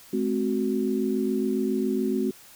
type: chord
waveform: sine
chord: F# diminished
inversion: first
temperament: equal with one note detuned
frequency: 214.4 / 261.6 / 370 Hz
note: A3 / C4 / F#4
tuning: -45 / 0 / 0 cents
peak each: -27 dBFS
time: 0.13-2.31 s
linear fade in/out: 5 ms
effects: white hiss -50 dBFS RMS until 2.55 s